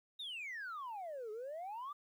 sine exponential two-way sweep, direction down then up, 3820 to 415.3 to 1210 Hz, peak -40 dBFS, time 0.19-1.93 s, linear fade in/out 10 ms, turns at 1.31 s, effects tanh soft clip ceiling -40 dBFS + 12-bit

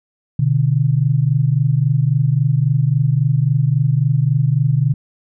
sine tone pair together, 125.13 / 148.8 Hz, B2 / D3, +23 / +23 cents, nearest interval minor third, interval 300 cents, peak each -15 / -15 dBFS, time 0.39-4.94 s, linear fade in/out 5 ms, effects none

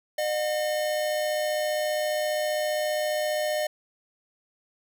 square tone pair together, 608 / 723 Hz, D#5 / F#5, -40 / -40 cents, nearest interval minor third, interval 300 cents, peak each -26 / -34 dBFS, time 0.18-3.67 s, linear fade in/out 5 ms, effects none

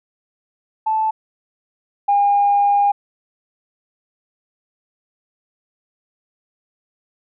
sine tone pair in turn, 875 / 809.9 Hz, A5 / G#5, -10 / -44 cents, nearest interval minor second, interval 134 cents, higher first, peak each -15 / -11 dBFS, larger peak second, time 0.86-1.11 / 2.08-2.92 s, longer second, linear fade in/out 10 ms, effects tanh soft clip ceiling -7 dBFS

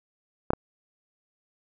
clicks, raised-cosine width 1 ms, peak -7 / -11 dBFS, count 2, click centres 0.505 / 0.534 s, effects none

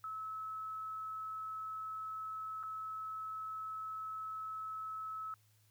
sine tone with dropouts, 1297 Hz, E6, 28 cents flat, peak -40 dBFS, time 0.04-5.34 s, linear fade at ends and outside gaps 1 ms, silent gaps 2.63-2.635 s, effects added 106 Hz sine -68 dBFS peak until 5.7 s + white hiss -73 dBFS RMS until 5.7 s

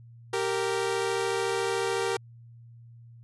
sawtooth tone pair together, 390 / 463.8 Hz, G4 / A#4, -9 / -9 cents, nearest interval minor third, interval 300 cents, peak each -25 dBFS, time 0.33-2.17 s, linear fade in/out 5 ms, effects added 117 Hz sine -47 dBFS peak until 3.23 s + resampled to 24000 Hz

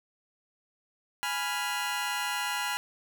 20% pulse chord, F diminished, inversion first, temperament equal, 830.6 / 987.8 / 1396.9 Hz, Ab5 / Cb6 / F6, 0 / 0 / 0 cents, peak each -29 dBFS, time 1.23-2.77 s, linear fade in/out 0 ms, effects none

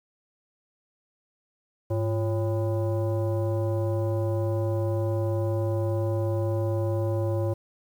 sine tone with frequency modulation, 103.83 Hz, G#2, in tune, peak -23 dBFS, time 1.9-7.54 s, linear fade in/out 10 ms, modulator 449 Hz, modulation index 0.94, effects 9-bit

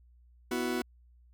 40% pulse chord, B suspended fourth, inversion none, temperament just, 246.9 / 329.3 / 370.4 Hz, B3 / E4 / F#4, 0 / -2 / +2 cents, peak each -33 / -36 / -33 dBFS, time 0.51-0.82 s, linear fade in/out 5 ms, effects added 60 Hz sine -57 dBFS peak until 1.33 s

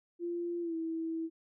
sine tone with pitch glide, 345.1 to 326.1 Hz, F4 to E4, -21 to -19 cents, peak -33 dBFS, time 0.19-1.3 s, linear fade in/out 50 ms, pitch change -98 cents, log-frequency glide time 0.61-0.75 s, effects none

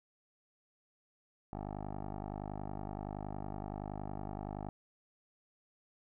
10% pulse tone with low-pass filter, 50.7 Hz, G#1, 41 cents flat, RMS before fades -42 dBFS, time 1.53-4.69 s, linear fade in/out 0 ms, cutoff 830 Hz, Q 2.6, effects none

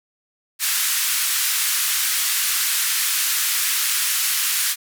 white band-pass noise, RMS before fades -21 dBFS, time 0.59-4.76 s, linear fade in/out 50 ms, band 1300 to 15000 Hz, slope 24 dB/octave, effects none

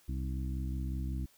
harmonic tone with a mistuned harmonic, 65.41 Hz, C2, in tune, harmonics 1 / 2 / 3 / 4 / 5, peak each -34 / -40 / -44 / -46 / -48 dBFS, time 0.08-1.26 s, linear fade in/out 10 ms, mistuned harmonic 5, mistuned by -44 cents, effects white hiss -65 dBFS RMS until 1.37 s

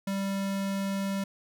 square tone, 196 Hz, G3, in tune, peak -29 dBFS, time 0.07-1.24 s, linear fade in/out 5 ms, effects none

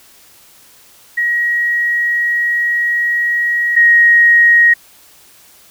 sine tone pair in turn, 1900 / 1882.5 Hz, A#6 / A#6, +33 / +16 cents, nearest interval unison, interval 17 cents, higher first, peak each -12 / -5 dBFS, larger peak second, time 1.17-3.76 / 3.76-4.74 s, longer first, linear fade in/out 10 ms, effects white hiss -45 dBFS RMS until 5.7 s

